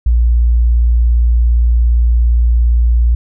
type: tone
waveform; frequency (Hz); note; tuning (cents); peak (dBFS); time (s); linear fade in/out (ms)
sine; 58.7; A#1; +13; -7; 0.06-3.15; 5
effects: none